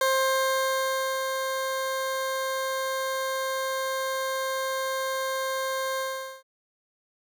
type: tone with ADSR envelope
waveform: 20% pulse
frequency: 529 Hz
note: C5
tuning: 19 cents sharp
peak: -16 dBFS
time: 0.01-6.43 s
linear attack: 3 ms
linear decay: 1200 ms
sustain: -6 dB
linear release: 440 ms
effects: none